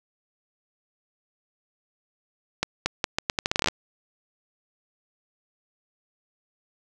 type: accelerating click train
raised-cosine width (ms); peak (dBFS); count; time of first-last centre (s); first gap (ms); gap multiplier
0.2; -5; 15; 2.63-3.685; 230; 0.79
effects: none